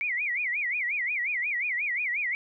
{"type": "tone with vibrato", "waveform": "sine", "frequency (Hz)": 2175, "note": "C#7", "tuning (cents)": -33, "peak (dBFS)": -26, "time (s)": [0.01, 2.35], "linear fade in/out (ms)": 0, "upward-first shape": "sine", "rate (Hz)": 5.6, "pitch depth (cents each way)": 230, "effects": []}